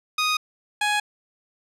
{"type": "tone pair in turn", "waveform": "15% pulse", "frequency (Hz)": [1244.5, 834.2], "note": ["D#6", "G#5"], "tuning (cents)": [0, 7], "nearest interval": "perfect fifth", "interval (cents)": 693, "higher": "first", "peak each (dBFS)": -14, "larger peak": "neither", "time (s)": [[0.18, 0.37], [0.81, 1]], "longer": "neither", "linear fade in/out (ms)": 5, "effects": ["low-pass 9000 Hz 12 dB/octave"]}